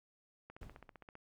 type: click train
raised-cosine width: 0.5 ms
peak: -37 dBFS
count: 11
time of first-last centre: 0.5-1.154 s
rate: 15.3 Hz
type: noise with exponential decay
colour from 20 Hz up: brown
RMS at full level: -47 dBFS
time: 0.61-1.03 s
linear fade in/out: 5 ms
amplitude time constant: 91 ms
effects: none